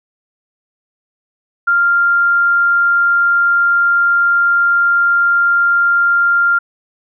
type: tone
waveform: sine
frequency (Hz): 1394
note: F6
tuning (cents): -4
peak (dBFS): -9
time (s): 1.67-6.59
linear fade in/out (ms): 10
effects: none